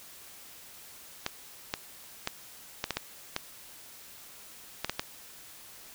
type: clicks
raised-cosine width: 0.2 ms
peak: -12 dBFS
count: 10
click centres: 1.264 / 1.739 / 2.274 / 2.841 / 2.907 / 2.97 / 3.364 / 4.846 / 4.896 / 4.995 s
effects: white hiss -50 dBFS RMS until 5.94 s